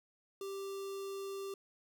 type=tone with notch filter; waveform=square; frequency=392.1 Hz; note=G4; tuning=in tune; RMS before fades=-42 dBFS; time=0.41-1.54 s; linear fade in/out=2 ms; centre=1900 Hz; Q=1.6; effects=none